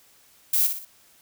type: noise with echo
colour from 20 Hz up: violet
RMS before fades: -21 dBFS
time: 0.53-0.67 s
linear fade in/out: 5 ms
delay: 60 ms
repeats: 3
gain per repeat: -7 dB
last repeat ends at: 0.85 s
effects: white hiss -57 dBFS RMS until 1.21 s